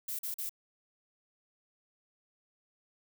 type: noise bursts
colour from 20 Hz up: violet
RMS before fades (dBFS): -37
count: 3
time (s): 0.08-0.494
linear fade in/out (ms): 5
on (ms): 110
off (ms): 42
effects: none